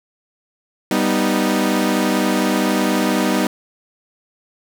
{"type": "chord", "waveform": "sawtooth", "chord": "G augmented", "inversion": "none", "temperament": "equal", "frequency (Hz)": [196, 246.9, 311.1], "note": ["G3", "B3", "D#4"], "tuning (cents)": [0, 0, 0], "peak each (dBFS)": -16, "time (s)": [0.91, 3.47], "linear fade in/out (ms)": 2, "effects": []}